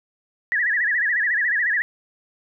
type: tone with vibrato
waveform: sine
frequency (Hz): 1807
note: A6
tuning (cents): +46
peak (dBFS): -18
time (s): 0.52-1.82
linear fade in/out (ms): 0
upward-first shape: sine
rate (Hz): 14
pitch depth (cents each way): 160
effects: none